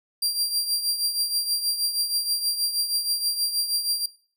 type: tone with tremolo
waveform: sawtooth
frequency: 4744 Hz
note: D8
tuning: 17 cents sharp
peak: -17 dBFS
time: 0.22-4.06 s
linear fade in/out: 5 ms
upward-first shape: triangle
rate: 6.3 Hz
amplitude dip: 70%
effects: noise-tail reverb RT60 0.5 s tail -23 dB re dry